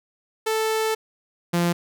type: tone pair in turn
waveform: sawtooth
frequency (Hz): 440 / 172.76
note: A4 / F3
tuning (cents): 0 / -18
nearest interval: octave + major third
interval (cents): 1618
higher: first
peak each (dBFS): -17 / -15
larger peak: second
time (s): 0.46-0.95 / 1.53-1.73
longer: first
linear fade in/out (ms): 10
effects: none